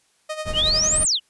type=tone with tremolo; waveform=sawtooth; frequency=620 Hz; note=D#5; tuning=6 cents flat; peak=-21 dBFS; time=0.29-1.04 s; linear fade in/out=10 ms; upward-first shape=sine; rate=11 Hz; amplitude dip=70%
type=noise; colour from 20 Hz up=brown; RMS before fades=-29 dBFS; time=0.45-1.06 s; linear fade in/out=20 ms
type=exponential two-way sweep; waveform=sine; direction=up then down; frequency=2766 to 9510 to 2766 Hz; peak=-17 dBFS; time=0.53-1.2 s; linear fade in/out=50 ms; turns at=1.03 s
effects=white hiss -63 dBFS RMS until 1.29 s + resampled to 24000 Hz